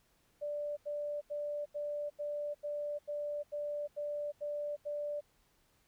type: tone bursts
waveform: sine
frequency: 587.3 Hz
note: D5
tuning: in tune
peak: -35 dBFS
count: 11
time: 0.41-5.21 s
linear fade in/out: 20 ms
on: 360 ms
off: 84 ms
effects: pink hiss -72 dBFS RMS until 5.87 s